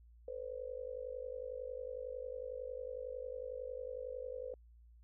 sine tone with amplitude modulation, 507 Hz, B4, 45 cents sharp, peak -37 dBFS, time 0.28-4.54 s, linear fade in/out 2 ms, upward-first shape sine, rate 51 Hz, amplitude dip 90%, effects added 58 Hz sine -58 dBFS peak until 5.03 s

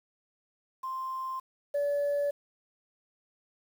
sine tone pair in turn, 1046.5 / 574.2 Hz, C6 / D5, 0 / -39 cents, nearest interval minor seventh, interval 1039 cents, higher first, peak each -32 / -24 dBFS, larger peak second, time 0.83-1.4 / 1.74-2.31 s, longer neither, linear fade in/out 10 ms, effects tanh soft clip ceiling -24 dBFS + 9-bit

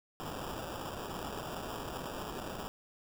blue noise with sample-and-hold, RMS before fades -41 dBFS, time 0.2-2.68 s, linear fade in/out 0 ms, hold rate 2100 Hz, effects none

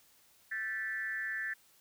sine tone with frequency modulation, 1760 Hz, A6, in tune, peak -34 dBFS, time 0.51-1.54 s, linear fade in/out 10 ms, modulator 204 Hz, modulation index 0.82, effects white hiss -65 dBFS RMS until 1.8 s

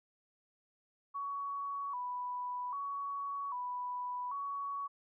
sine tone with vibrato, 1053 Hz, C6, 11 cents sharp, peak -36 dBFS, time 1.14-4.88 s, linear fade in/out 20 ms, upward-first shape square, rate 0.63 Hz, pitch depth 110 cents each way, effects none

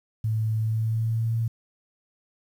sine tone with pitch glide, 110 to 114.27 Hz, A2 to A#2, 0 to -34 cents, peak -22 dBFS, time 0.24-1.48 s, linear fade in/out 5 ms, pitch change +66 cents, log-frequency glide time 0.57-1.36 s, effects 9-bit

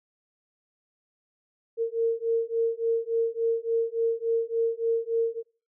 sine beating tone pair, 456.5 / 460 Hz, A#4 / A#4, -36 / -23 cents, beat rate 3.5 Hz, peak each -26 dBFS, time 1.77-5.43 s, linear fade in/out 50 ms, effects noise-tail reverb RT60 0.4 s tail -23 dB re dry

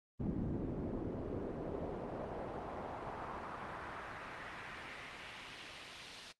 brown noise with band-pass filter sweep, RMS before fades -43 dBFS, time 0.19-6.33 s, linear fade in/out 20 ms, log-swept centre 230 to 4300 Hz, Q 1.4, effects noise-tail reverb RT60 0.1 s tail -18 dB re dry + Opus 32 kbps

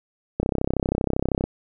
click train, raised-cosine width 2 ms, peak -8 dBFS, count 35, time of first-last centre 0.4-1.44 s, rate 32.7 Hz, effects none

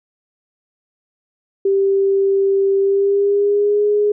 sine tone with pitch glide, 392 to 415.3 Hz, G4 to G#4, 0 to 0 cents, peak -12 dBFS, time 1.65-4.12 s, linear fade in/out 5 ms, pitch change +100 cents, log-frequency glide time 2.79-3.84 s, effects none

